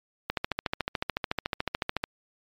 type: click train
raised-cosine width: 0.3 ms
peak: -11 dBFS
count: 25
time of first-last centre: 0.3-2.039 s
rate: 13.8 Hz
effects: MP3 96 kbps